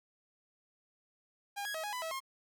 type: tone with pitch steps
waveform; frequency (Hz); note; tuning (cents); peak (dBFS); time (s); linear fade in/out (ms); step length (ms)
sawtooth; 808 / 1659 / 638 / 831 / 998 / 648 / 1069; G#5 / G#6 / D#5 / G#5 / B5 / E5 / C6; -48 / -2 / +43 / +1 / +18 / -30 / +37; -33; 1.56-2.204; 20; 92
effects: none